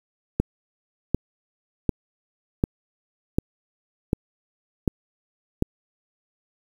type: click train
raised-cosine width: 3 ms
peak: -6 dBFS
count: 8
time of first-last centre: 0.4-5.624 s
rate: 1.34 Hz
effects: 7-bit